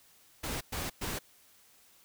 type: noise bursts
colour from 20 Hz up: pink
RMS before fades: -36 dBFS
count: 3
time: 0.43-1.19 s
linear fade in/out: 10 ms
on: 180 ms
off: 110 ms
effects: white hiss -62 dBFS RMS until 2.04 s